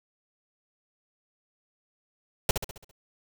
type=noise with echo; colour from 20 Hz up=pink; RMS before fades=-21 dBFS; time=2.49-2.51 s; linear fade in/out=2 ms; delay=67 ms; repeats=6; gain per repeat=-6 dB; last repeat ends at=2.912 s; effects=none